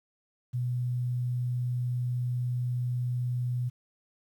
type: tone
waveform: sine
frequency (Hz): 123.47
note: B2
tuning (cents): 0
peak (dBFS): -27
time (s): 0.53-3.7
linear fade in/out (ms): 20
effects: 10-bit